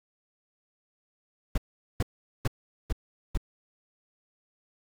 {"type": "noise bursts", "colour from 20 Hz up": "brown", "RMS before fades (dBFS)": -25, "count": 5, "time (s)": [1.55, 3.375], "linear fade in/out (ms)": 5, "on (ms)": 29, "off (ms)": 420, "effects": []}